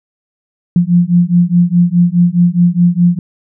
sine beating tone pair, 172.5 / 177.3 Hz, F3 / F3, -21 / +26 cents, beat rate 4.8 Hz, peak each -10 dBFS, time 0.76-3.19 s, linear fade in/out 2 ms, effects none

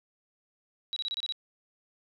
sine tone bursts, 3881 Hz, B7, 31 cents flat, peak -30 dBFS, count 7, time 0.93-1.323 s, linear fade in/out 0 ms, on 33 ms, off 27 ms, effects none

